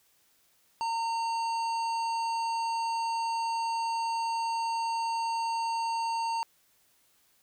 harmonic tone, 915 Hz, A#5, 32 cents flat, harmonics 1 / 3 / 5 / 7 / 9, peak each -28 / -43 / -42 / -51 / -52 dBFS, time 0.81-6.43 s, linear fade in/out 0 ms, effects white hiss -67 dBFS RMS until 7.42 s

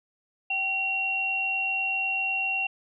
sine tone pair together, 770 / 2744 Hz, G5 / F7, -31 / -31 cents, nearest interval octave + minor seventh, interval 2200 cents, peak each -34 / -25 dBFS, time 0.5-2.67 s, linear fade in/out 5 ms, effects none

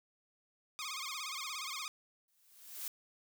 10% pulse tone with vibrato, 1156 Hz, D6, 28 cents flat, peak -31 dBFS, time 0.79-1.88 s, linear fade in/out 0 ms, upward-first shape sine, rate 17 Hz, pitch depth 160 cents each way
blue noise with exponential growth, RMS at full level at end -39 dBFS, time 2.28-2.88 s, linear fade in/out 2 ms, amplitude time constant 130 ms
effects none

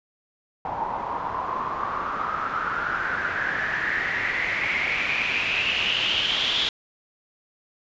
white noise with low-pass filter sweep, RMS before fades -26 dBFS, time 0.65-6.69 s, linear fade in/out 2 ms, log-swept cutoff 860 to 3400 Hz, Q 7.1, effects resampled to 16000 Hz

